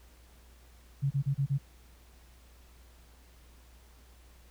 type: tone bursts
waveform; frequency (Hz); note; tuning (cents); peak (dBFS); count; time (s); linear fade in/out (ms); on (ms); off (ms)
sine; 138.59; C#3; 0; -25; 5; 1.02-1.584; 20; 88; 31
effects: added 60 Hz sine -55 dBFS peak until 4.5 s + pink hiss -62 dBFS RMS until 4.5 s